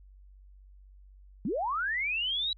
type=linear sweep; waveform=sine; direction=up; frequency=164.81 to 3943 Hz; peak=-28 dBFS; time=1.45-2.53 s; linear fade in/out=2 ms; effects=added 48 Hz sine -51 dBFS peak until 2.57 s